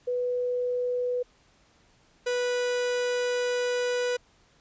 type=tone pair in turn; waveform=sine / 45% pulse; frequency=493.9 / 491.6 Hz; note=B4 / B4; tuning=0 / -8 cents; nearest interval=unison; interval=8 cents; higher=first; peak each=-25 dBFS; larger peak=neither; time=0.07-1.23 / 2.26-4.17 s; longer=second; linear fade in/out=10 ms; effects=pink hiss -62 dBFS RMS until 4.6 s + resampled to 16000 Hz